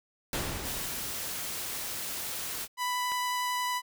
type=noise with exponential decay; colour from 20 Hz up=pink; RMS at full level=-31 dBFS; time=0.33-2.08 s; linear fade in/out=2 ms; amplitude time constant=380 ms
type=noise; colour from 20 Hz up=white; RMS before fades=-36 dBFS; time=0.62-2.68 s; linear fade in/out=50 ms
type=tone with vibrato; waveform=sawtooth; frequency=992 Hz; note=B5; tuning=7 cents sharp; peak=-25 dBFS; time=2.77-3.82 s; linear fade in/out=50 ms; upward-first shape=triangle; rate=11 Hz; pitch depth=8 cents each way
type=click; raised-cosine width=0.3 ms; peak=-25 dBFS; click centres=3.119 s
effects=none